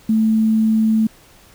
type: tone with quantisation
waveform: sine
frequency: 220 Hz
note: A3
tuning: in tune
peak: -12 dBFS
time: 0.09-1.07 s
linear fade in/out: 5 ms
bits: 7
effects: pink hiss -48 dBFS RMS until 1.54 s